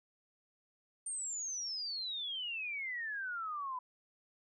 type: exponential sweep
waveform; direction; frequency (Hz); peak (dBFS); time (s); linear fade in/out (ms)
sine; down; 8950 to 990; -37; 1.06-3.79; 5
effects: none